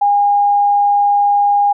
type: tone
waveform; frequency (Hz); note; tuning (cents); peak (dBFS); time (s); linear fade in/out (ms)
sine; 814; G#5; -35; -9; 0.01-1.73; 10
effects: none